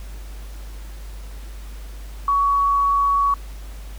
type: tone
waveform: sine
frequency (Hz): 1124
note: C#6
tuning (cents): +24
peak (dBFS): -15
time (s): 2.28-3.34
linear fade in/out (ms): 2
effects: added 50 Hz sine -32 dBFS peak until 3.98 s + pink hiss -46 dBFS RMS until 3.98 s